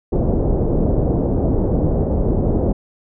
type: low-pass noise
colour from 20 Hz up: pink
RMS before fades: -17 dBFS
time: 0.12-2.73 s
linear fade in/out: 10 ms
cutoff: 590 Hz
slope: 24 dB/octave
effects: none